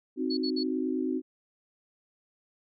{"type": "chord", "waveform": "sine", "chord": "C diminished", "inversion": "none", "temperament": "equal", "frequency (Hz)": [261.6, 311.1, 370], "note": ["C4", "Eb4", "Gb4"], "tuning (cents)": [0, 0, 0], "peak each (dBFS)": [-30, -32, -33], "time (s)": [0.16, 1.22], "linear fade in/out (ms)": 50}
{"type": "tone bursts", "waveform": "sine", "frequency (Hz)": 4399, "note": "C#8", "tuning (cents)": -14, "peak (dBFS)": -32, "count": 3, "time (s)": [0.3, 0.635], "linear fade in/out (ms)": 10, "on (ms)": 73, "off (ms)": 58}
{"effects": []}